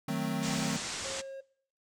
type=chord; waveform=square; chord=D# diminished seventh; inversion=none; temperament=equal; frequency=155.56 / 185 / 220 / 261.6 Hz; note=D#3 / F#3 / A3 / C4; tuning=0 / 0 / 0 / 0 cents; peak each=-37 dBFS; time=0.08-0.77 s; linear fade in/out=5 ms
type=low-pass noise; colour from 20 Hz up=white; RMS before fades=-38 dBFS; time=0.42-1.22 s; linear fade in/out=20 ms; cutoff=8200 Hz; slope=48 dB/octave
type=tone; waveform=triangle; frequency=540 Hz; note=C#5; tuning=45 cents flat; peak=-37 dBFS; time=1.04-1.41 s; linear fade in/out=10 ms
effects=noise-tail reverb RT60 0.6 s tail -22 dB re dry